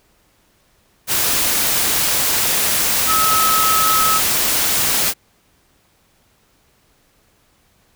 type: tone in noise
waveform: sine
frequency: 1289 Hz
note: E6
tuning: 39 cents flat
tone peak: -15 dBFS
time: 3.06-4.21 s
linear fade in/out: 50 ms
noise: white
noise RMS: -17 dBFS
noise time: 1.07-5.14 s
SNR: -1 dB
effects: pink hiss -58 dBFS RMS until 7.95 s